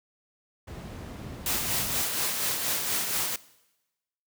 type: noise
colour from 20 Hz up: brown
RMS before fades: -34 dBFS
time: 0.67-2.02 s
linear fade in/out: 10 ms
type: noise with tremolo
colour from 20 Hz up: white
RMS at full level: -27 dBFS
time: 1.46-3.36 s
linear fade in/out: 2 ms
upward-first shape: sine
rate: 4.2 Hz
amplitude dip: 40%
effects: noise-tail reverb RT60 1.0 s tail -20 dB re dry + high-pass 80 Hz 12 dB/octave